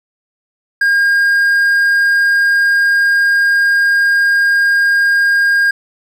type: tone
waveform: triangle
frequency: 1617 Hz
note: G#6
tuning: 47 cents flat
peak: -7 dBFS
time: 0.81-5.71 s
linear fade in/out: 5 ms
effects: none